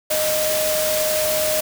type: tone in noise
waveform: sine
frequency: 618 Hz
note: D#5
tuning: 12 cents flat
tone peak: -20 dBFS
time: 0.1-1.61 s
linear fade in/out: 10 ms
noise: white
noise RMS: -23 dBFS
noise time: 0.1-1.61 s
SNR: 0 dB
effects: none